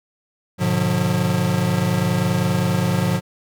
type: chord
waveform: square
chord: G# diminished seventh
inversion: none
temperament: just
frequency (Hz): 103.83 / 124.59 / 149.51 / 179.41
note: G#2 / B2 / D3 / F3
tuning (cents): 0 / +16 / +31 / +47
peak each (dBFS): -25 / -25 / -25 / -21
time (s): 0.58-3.21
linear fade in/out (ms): 50
effects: none